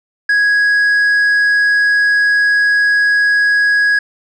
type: tone with tanh clipping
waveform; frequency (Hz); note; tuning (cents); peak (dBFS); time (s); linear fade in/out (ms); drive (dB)
sine; 1661.2; G#6; 0; -10; 0.29-3.99; 5; 4
effects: none